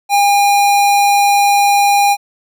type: tone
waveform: square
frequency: 809 Hz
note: G#5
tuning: 46 cents flat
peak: -9 dBFS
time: 0.09-2.17 s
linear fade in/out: 50 ms
effects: none